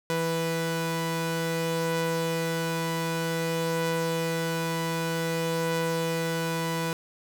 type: tone pair together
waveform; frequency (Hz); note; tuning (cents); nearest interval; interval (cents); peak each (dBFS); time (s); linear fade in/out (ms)
sawtooth; 164.81 / 493.9; E3 / B4; 0 / 0; octave + perfect fifth; 1900; -25; 0.1-6.93; 0
effects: 9-bit